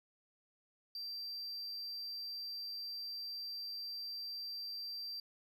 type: tone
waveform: triangle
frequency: 4701 Hz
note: D8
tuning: 1 cent sharp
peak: -40 dBFS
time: 0.95-5.2 s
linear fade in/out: 2 ms
effects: none